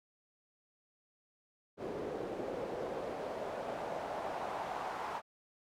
pink noise with band-pass filter sweep, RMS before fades -40 dBFS, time 1.77-5.22 s, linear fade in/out 50 ms, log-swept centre 410 to 910 Hz, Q 2.4, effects none

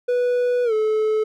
triangle tone with pitch glide, 491.5 to 432.8 Hz, B4 to A4, -8 to -29 cents, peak -15 dBFS, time 0.08-1.24 s, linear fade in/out 10 ms, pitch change -221 cents, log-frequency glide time 0.64-0.73 s, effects none

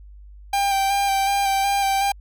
45% pulse tone with vibrato, 790 Hz, G5, 13 cents sharp, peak -18 dBFS, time 0.53-2.12 s, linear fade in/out 5 ms, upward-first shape square, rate 2.7 Hz, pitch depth 18 cents each way, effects added 50 Hz sine -40 dBFS peak until 2.2 s

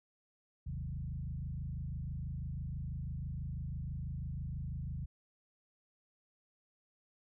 sine tone with frequency modulation, 103.83 Hz, G#2, in tune, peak -37 dBFS, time 0.66-5.06 s, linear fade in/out 10 ms, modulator 26.1 Hz, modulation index 2.2, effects none

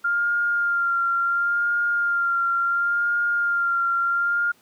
sine tone with vibrato, 1396.9 Hz, F6, in tune, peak -19 dBFS, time 0.04-4.52 s, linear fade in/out 10 ms, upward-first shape sine, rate 0.71 Hz, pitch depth 23 cents each way, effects pink hiss -58 dBFS RMS until 4.61 s + high-pass 150 Hz 12 dB/octave

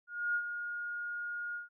sine tone with ADSR envelope, 1429 Hz, F6, 39 cents sharp, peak -28 dBFS, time 0.07-1.69 s, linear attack 280 ms, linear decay 69 ms, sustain -8 dB, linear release 140 ms, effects none

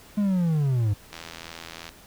triangle linear sweep, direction down, 211.1 to 98 Hz, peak -18 dBFS, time 0.17-0.94 s, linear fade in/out 10 ms
click train, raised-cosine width 0.2 ms, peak -20 dBFS, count 64, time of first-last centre 1.13-1.891 s, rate 82.8 Hz
effects pink hiss -50 dBFS RMS until 2.06 s

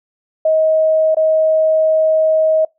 sine tone with dropouts, 632 Hz, D#5, 27 cents sharp, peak -10 dBFS, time 0.45-2.65 s, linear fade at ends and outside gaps 5 ms, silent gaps 1.147-1.168 s, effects noise-tail reverb RT60 0.2 s tail -24 dB re dry

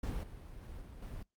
brown noise with level steps, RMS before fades -38 / -49 / -47 / -50 / -44 dBFS, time 0.03-1.23 s, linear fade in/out 5 ms, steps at 0.23 / 0.61 / 0.81 / 1.02 s, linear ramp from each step 5 ms, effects noise-tail reverb RT60 0.2 s tail -25 dB re dry + Opus 48 kbps

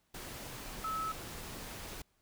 sine tone in noise, 1298 Hz, E6, 27 cents flat, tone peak -34 dBFS, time 0.84-1.12 s, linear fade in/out 5 ms, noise pink, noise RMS -45 dBFS, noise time 0.14-2.02 s, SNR +8 dB, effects pink hiss -75 dBFS RMS until 2.21 s

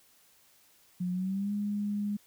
sine tone with pitch glide, 180 to 205.6 Hz, F#3 to G#3, -47 to -17 cents, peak -29 dBFS, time 1-2.17 s, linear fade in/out 10 ms, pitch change +230 cents, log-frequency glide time 1.12-1.52 s, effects white hiss -63 dBFS RMS until 2.26 s

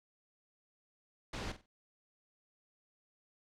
pink noise with echo, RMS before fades -40 dBFS, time 1.33-1.52 s, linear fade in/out 5 ms, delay 47 ms, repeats 3, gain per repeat -12 dB, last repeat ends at 1.661 s, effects low-pass 5000 Hz 12 dB/octave

